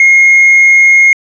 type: tone with hard clipping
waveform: sine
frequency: 2147 Hz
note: C7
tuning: 44 cents sharp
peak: -3 dBFS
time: 0-1.13 s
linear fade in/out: 2 ms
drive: 2 dB
effects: resampled to 16000 Hz